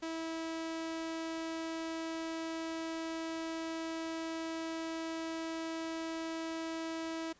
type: tone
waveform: sawtooth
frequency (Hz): 325.6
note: E4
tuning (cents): -21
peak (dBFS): -33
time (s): 0.02-7.33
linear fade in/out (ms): 10
effects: pink hiss -65 dBFS RMS until 7.39 s + resampled to 16000 Hz